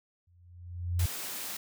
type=tone with exponential growth; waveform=sine; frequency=87.7 Hz; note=F2; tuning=8 cents sharp; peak=-22 dBFS; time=0.27-1.06 s; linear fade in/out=5 ms; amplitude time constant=170 ms
type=high-pass noise; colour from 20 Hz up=white; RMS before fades=-38 dBFS; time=0.99-1.57 s; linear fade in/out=5 ms; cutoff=140 Hz; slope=12 dB/octave
effects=none